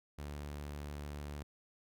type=tone; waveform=sawtooth; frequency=73 Hz; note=D2; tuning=10 cents flat; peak=-38 dBFS; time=0.18-1.43 s; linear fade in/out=10 ms; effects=none